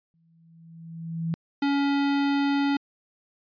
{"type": "tone with exponential growth", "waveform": "sine", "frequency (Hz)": 164.81, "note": "E3", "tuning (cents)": 0, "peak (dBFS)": -23, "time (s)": [0.14, 1.34], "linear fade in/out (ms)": 0, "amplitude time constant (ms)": 260}
{"type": "tone", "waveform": "square", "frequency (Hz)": 281.4, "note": "C#4", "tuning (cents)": 26, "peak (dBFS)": -22, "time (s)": [1.62, 2.77], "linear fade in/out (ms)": 5}
{"effects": ["resampled to 11025 Hz"]}